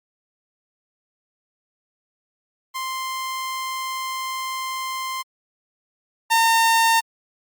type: tone pair in turn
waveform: sawtooth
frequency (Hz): 1046.5 / 910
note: C6 / A#5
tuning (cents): 0 / -42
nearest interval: major second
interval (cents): 242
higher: first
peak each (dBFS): -22 / -11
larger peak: second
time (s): 2.74-5.23 / 6.3-7.01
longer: first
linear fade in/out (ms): 20
effects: Opus 48 kbps